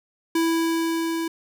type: tone with level ramp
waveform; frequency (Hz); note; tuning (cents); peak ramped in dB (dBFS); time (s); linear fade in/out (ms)
square; 329.6; E4; 0; -19 to -25; 0.35-1.28; 5
effects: none